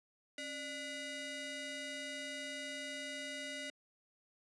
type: ring-modulated tone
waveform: 20% pulse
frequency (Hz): 868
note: A5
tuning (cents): -24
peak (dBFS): -33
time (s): 0.38-3.7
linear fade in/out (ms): 2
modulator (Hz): 1140
effects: high-pass 300 Hz 12 dB/octave + resampled to 22050 Hz